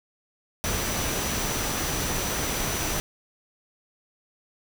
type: tone in noise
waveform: sine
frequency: 5920 Hz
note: F#8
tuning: in tune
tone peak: -35 dBFS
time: 0.64-3 s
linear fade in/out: 0 ms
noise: pink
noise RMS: -28 dBFS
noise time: 0.64-3 s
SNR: -10 dB
effects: none